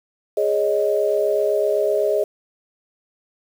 sine chord, Ab suspended fourth, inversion none, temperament equal, 415.3 / 554.4 / 622.3 Hz, Ab4 / Db5 / Eb5, 0 / 0 / 0 cents, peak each -20 / -23 / -20 dBFS, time 0.37-2.24 s, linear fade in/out 5 ms, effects 7-bit

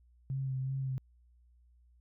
sine tone with vibrato, 132.9 Hz, C3, 27 cents sharp, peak -32 dBFS, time 0.3-0.98 s, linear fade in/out 0 ms, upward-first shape sine, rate 2.7 Hz, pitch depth 27 cents each way, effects added 60 Hz sine -61 dBFS peak until 2 s

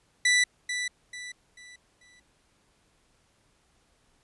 sawtooth tone with echo, 1975.5 Hz, B6, in tune, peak -16 dBFS, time 0.25-0.44 s, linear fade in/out 5 ms, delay 440 ms, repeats 4, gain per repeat -9 dB, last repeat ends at 2.2 s, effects pink hiss -67 dBFS RMS until 4.23 s + resampled to 24000 Hz

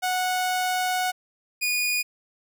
sawtooth tone pair in turn, 736 / 2457 Hz, F#5 / D#7, -9 / -22 cents, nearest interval octave + major sixth, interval 2087 cents, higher second, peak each -19 dBFS, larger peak neither, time 0.02-1.12 / 1.61-2.03 s, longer first, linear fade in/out 20 ms, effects none

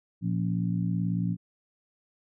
harmonic tone with a mistuned harmonic, 58.27 Hz, A#1, in tune, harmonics 2 / 3 / 4 / 5, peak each -30 / -27 / -39 / -37 dBFS, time 0.21-1.37 s, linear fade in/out 50 ms, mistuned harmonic 5, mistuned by -69 cents, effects none

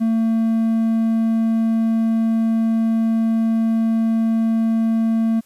triangle tone, 225 Hz, A3, 39 cents sharp, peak -13 dBFS, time 0-5.41 s, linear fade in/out 20 ms, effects white hiss -56 dBFS RMS until 5.45 s + resampled to 32000 Hz

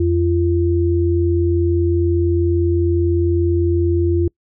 sine tone pair together, 85.9 / 343.6 Hz, F2 / F4, -28 / -28 cents, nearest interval 2 octaves, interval 2400 cents, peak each -16 dBFS, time 0-4.28 s, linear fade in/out 5 ms, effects noise-tail reverb RT60 0.1 s tail -26 dB re dry

